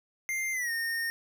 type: tone with pitch glide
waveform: square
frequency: 2099 to 1837.9 Hz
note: C7 to A#6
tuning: +5 to -25 cents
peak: -30 dBFS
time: 0.29-1.1 s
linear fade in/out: 0 ms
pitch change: -230 cents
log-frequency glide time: 0.52-0.71 s
effects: none